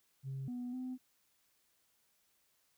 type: tone with pitch steps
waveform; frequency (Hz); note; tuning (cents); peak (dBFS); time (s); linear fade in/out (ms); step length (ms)
sine; 134.7 / 245.8 / 254.9; C#3 / B3 / C4; -49 / -8 / -45; -37; 0.23-0.98; 50; 250
effects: tanh soft clip ceiling -36 dBFS + white hiss -75 dBFS RMS until 2.77 s